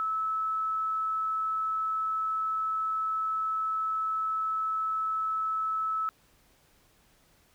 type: tone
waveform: sine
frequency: 1303 Hz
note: E6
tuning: 20 cents flat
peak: -27 dBFS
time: 0-6.09 s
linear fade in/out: 0 ms
effects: pink hiss -64 dBFS RMS until 7.54 s

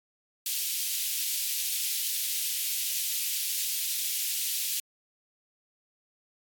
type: high-pass noise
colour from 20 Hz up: white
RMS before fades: -30 dBFS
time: 0.46-4.8 s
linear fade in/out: 2 ms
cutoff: 2600 Hz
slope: 24 dB/octave
effects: AAC 64 kbps

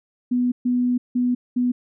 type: tone bursts at uneven times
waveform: sine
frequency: 246.9 Hz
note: B3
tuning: in tune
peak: -17 dBFS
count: 4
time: 0.31-0.52 / 0.65-0.98 / 1.15-1.35 / 1.56-1.72 s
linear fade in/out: 10 ms
effects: none

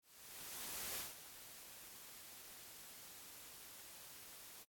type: noise with ADSR envelope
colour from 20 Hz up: white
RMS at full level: -44 dBFS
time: 0.02-4.65 s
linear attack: 950 ms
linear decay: 170 ms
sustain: -12 dB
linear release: 33 ms
effects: AAC 64 kbps

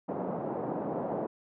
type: band-pass noise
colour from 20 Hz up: white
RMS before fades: -34 dBFS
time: 0.08-1.27 s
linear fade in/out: 10 ms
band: 150 to 740 Hz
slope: 24 dB/octave
effects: none

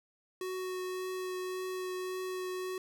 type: tone with vibrato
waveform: square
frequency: 370 Hz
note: F#4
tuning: in tune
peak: -36 dBFS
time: 0.41-2.78 s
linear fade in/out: 2 ms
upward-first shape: triangle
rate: 1.8 Hz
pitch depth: 11 cents each way
effects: none

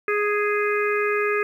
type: harmonic tone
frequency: 415.3 Hz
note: G#4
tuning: in tune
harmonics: 1 / 3 / 4 / 5 / 6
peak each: -22 / -27 / -28 / -29 / -30 dBFS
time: 0.08-1.43 s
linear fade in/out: 2 ms
effects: 9-bit

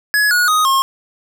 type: tone with pitch steps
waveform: square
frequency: 1687 / 1451.8 / 1249.3 / 1075.1 Hz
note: G#6 / F#6 / D#6 / C6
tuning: +27 / -33 / +7 / +47 cents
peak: -12 dBFS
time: 0.14-0.82 s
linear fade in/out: 0 ms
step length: 170 ms
effects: none

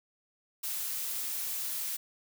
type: noise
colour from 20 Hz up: blue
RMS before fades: -35 dBFS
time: 0.63-1.97 s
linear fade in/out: 10 ms
effects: none

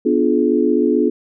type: chord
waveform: sine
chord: B diminished seventh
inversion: none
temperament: equal with one note detuned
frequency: 246.9 / 293.7 / 349.2 / 425.7 Hz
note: B3 / D4 / F4 / Ab4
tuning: 0 / 0 / 0 / +43 cents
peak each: -18 dBFS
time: 0.05-1.1 s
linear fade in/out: 10 ms
effects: none

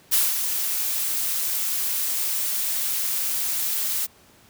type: noise with ADSR envelope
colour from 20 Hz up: blue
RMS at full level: -18 dBFS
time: 0.11-4.07 s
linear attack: 24 ms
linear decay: 200 ms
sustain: -7 dB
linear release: 24 ms
effects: pink hiss -54 dBFS RMS until 4.49 s + high-pass 60 Hz 12 dB/octave

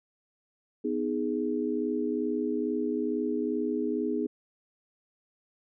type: chord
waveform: sine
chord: G# minor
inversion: first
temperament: just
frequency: 249.2 / 311.5 / 415.3 Hz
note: B3 / D#4 / G#4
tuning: +16 / +2 / 0 cents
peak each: -31 dBFS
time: 0.84-4.27 s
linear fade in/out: 10 ms
effects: none

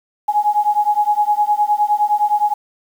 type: beating tone pair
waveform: sine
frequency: 830.6 / 840.3 Hz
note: G#5 / G#5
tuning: 0 / +20 cents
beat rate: 9.7 Hz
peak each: -16 dBFS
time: 0.28-2.54 s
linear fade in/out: 10 ms
effects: 7-bit

